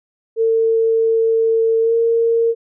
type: tone with pitch glide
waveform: sine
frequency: 451.2 to 460.1 Hz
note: A4 to A#4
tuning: +44 to -23 cents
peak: -12 dBFS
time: 0.36-2.55 s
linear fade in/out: 50 ms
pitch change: +33 cents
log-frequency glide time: 1.81-1.94 s
effects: none